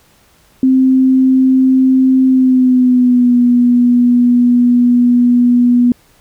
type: tone with pitch glide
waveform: sine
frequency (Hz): 261.1 to 243.6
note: C4 to B3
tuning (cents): -3 to -24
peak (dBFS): -6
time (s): 0.63-5.92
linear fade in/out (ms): 2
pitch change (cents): -121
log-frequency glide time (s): 2.26-3.36
effects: pink hiss -50 dBFS RMS until 6.2 s